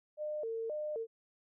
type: tone with vibrato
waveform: sine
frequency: 523.3 Hz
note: C5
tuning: in tune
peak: -35 dBFS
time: 0.17-1.07 s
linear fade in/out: 50 ms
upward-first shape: square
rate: 1.9 Hz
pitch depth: 250 cents each way
effects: none